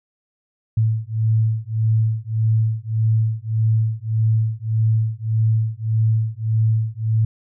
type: beating tone pair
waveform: sine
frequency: 110 / 111.7 Hz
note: A2 / A2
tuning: 0 / +27 cents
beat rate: 1.7 Hz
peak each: -19 dBFS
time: 0.77-7.25 s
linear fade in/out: 5 ms
effects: none